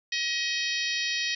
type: harmonic tone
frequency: 633 Hz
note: D#5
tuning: 30 cents sharp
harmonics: 3 / 4 / 5 / 6 / 7 / 8 / 9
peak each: -32 / -33 / -34 / -35 / -35 / -36 / -37 dBFS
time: 0.12-1.35 s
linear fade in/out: 5 ms
effects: none